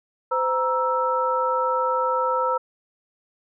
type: tone cluster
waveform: sine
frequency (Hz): 513 / 941 / 1320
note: C5 / A#5 / E6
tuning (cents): -34 / +16 / +2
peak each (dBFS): -24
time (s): 0.31-2.58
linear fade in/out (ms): 10
effects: none